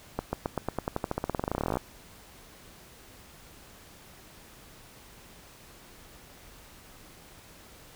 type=accelerating click train; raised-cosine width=1 ms; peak=-14 dBFS; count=29; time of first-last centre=0.19-1.771 s; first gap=140 ms; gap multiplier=0.92; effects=pink hiss -52 dBFS RMS until 7.95 s